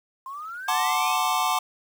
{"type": "exponential sweep", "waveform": "sine", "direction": "up", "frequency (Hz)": [1041, 2684], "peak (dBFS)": -33, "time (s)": [0.26, 1.16], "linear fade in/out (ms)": 2}
{"type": "chord", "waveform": "square", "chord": "D dominant seventh", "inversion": "first", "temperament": "equal", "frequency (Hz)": [740, 880, 1046.5, 1174.7], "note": ["F#5", "A5", "C6", "D6"], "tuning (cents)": [0, 0, 0, 0], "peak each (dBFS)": -28, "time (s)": [0.68, 1.59], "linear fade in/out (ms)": 5}
{"effects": ["9-bit"]}